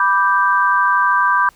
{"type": "chord", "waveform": "sine", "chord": "G major", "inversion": "first", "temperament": "equal", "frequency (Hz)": [987.8, 1174.7, 1568], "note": ["B5", "D6", "G6"], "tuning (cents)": [0, 0, 0], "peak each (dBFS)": -16, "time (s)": [0, 1.49], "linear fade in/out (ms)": 2, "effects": ["pink hiss -51 dBFS RMS until 1.55 s"]}